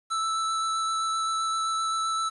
square tone with vibrato, 1318.5 Hz, E6, in tune, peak -26 dBFS, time 0.1-2.3 s, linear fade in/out 20 ms, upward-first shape sine, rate 7.7 Hz, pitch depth 9 cents each way, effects resampled to 24000 Hz + 9-bit

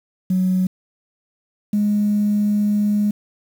sine tone pair in turn, 185.4 / 207.6 Hz, F#3 / G#3, +4 / 0 cents, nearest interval major second, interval 196 cents, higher second, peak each -14 dBFS, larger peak neither, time 0.3-0.67 / 1.73-3.11 s, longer second, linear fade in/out 5 ms, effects tanh soft clip ceiling -10 dBFS + 7-bit

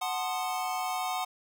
square chord, F# diminished seventh, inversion none, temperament equal with one note detuned, 740 / 880 / 1046.5 / 1233.1 Hz, F#5 / A5 / C6 / Eb6, 0 / 0 / 0 / -16 cents, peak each -33 / -39 / -38 / -39 dBFS, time 0.01-1.25 s, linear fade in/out 10 ms, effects none

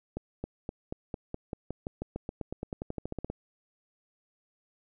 accelerating click train, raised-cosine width 2 ms, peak -21 dBFS, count 24, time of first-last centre 0.17-3.3 s, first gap 270 ms, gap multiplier 0.93, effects none

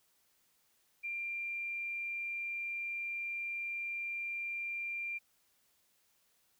sine tone, 2380 Hz, D7, 22 cents sharp, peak -36 dBFS, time 1.03-5.19 s, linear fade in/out 20 ms, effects white hiss -73 dBFS RMS until 6.59 s

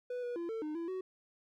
triangle tone with pitch steps, 494.2 / 484.9 / 341 / 448.2 / 304.9 / 335.6 / 373.9 Hz, B4 / B4 / F4 / A4 / D#4 / E4 / F#4, +1 / -32 / -41 / +32 / -35 / +31 / +18 cents, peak -34 dBFS, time 0.1-1.01 s, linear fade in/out 5 ms, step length 130 ms, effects none

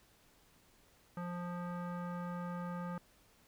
square tone with low-pass filter, 175.7 Hz, F3, 11 cents sharp, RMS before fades -41 dBFS, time 1.17-2.98 s, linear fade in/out 2 ms, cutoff 1300 Hz, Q 2.6, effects pink hiss -67 dBFS RMS until 3.47 s

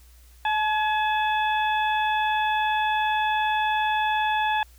harmonic tone with a mistuned harmonic, 860 Hz, A5, 40 cents flat, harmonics 1 / 2 / 3 / 4, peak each -22 / -28 / -32 / -34 dBFS, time 0.45-4.63 s, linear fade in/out 2 ms, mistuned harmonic 2, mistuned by -38 cents, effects added 60 Hz sine -49 dBFS peak until 4.78 s + white hiss -58 dBFS RMS until 4.78 s

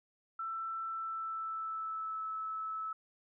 sine tone with pitch glide, 1333 to 1304.1 Hz, E6 to E6, +19 to -19 cents, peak -36 dBFS, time 0.39-2.93 s, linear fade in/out 5 ms, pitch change -38 cents, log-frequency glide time 0.86-2.26 s, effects none

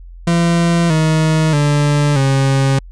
40% pulse tone with pitch steps, 170 / 157.7 / 146.29 / 135.71 Hz, F3 / D#3 / D3 / C#3, -46 / +24 / -6 / -36 cents, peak -10 dBFS, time 0.27-2.79 s, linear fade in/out 5 ms, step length 630 ms, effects added 43 Hz sine -32 dBFS peak until 2.91 s + resampled to 22050 Hz

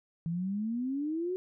sine exponential sweep, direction up, 162.2 to 377 Hz, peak -30 dBFS, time 0.26-1.36 s, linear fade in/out 0 ms, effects none

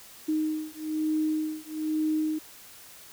sine beating tone pair, 310 / 311.1 Hz, D#4 / D#4, -6 / 0 cents, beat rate 1.1 Hz, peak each -29 dBFS, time 0.28-2.39 s, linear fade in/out 10 ms, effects white hiss -49 dBFS RMS until 3.12 s

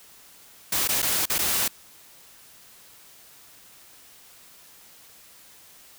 white noise with dropouts, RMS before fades -24 dBFS, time 0.72-1.68 s, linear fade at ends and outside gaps 5 ms, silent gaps 0.876-0.888 / 1.02-1.026 / 1.257-1.298 / 1.383-1.389 s, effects white hiss -51 dBFS RMS until 5.98 s

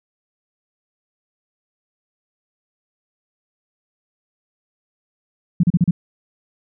sine tone bursts, 174 Hz, F3, 6 cents flat, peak -10 dBFS, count 5, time 5.6-5.91 s, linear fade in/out 5 ms, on 34 ms, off 35 ms, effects none

